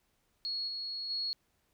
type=tone with level steps; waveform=sine; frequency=4330 Hz; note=C#8; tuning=41 cents flat; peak=-33 / -36 / -32 dBFS; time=0.45-1.33 s; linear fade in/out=0 ms; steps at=0.67 / 1.09 s; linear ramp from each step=20 ms; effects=pink hiss -75 dBFS RMS until 1.73 s